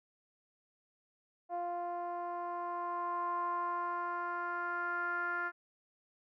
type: tone with low-pass filter sweep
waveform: 10% pulse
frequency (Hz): 349.2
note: F4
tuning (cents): 0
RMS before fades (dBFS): -37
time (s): 1.49-5.52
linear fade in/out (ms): 50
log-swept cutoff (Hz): 760 to 1500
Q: 5.5
effects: none